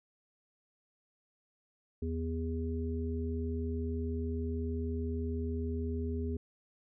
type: harmonic tone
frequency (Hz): 81.6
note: E2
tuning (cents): -17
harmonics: 1 / 3 / 5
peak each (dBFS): -34 / -38 / -40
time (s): 2.02-6.37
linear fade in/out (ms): 5
effects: none